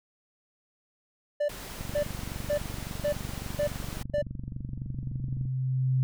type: tone bursts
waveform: triangle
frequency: 587.3 Hz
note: D5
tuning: in tune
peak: -22 dBFS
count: 6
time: 1.4-4.222 s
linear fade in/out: 10 ms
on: 87 ms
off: 460 ms
type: noise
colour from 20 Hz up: pink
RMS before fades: -41 dBFS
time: 1.49-4.03 s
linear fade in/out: 5 ms
type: click train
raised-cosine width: 5 ms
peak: -24 dBFS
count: 87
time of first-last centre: 1.81-5.454 s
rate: 23.6 Hz
type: tone with exponential growth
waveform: sine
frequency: 130 Hz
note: C3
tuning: 11 cents flat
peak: -21 dBFS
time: 2.94-6.03 s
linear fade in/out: 0 ms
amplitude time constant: 670 ms
effects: none